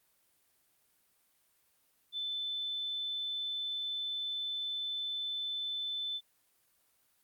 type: tone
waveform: sine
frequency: 3520 Hz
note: A7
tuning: in tune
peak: -34 dBFS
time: 2.12-6.21 s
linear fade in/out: 50 ms
effects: white hiss -72 dBFS RMS until 7.23 s + Opus 32 kbps